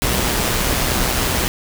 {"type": "noise with amplitude modulation", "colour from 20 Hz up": "pink", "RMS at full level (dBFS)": -17, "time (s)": [0.02, 1.48], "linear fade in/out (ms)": 0, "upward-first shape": "sine", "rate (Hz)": 125, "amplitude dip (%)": 35, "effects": []}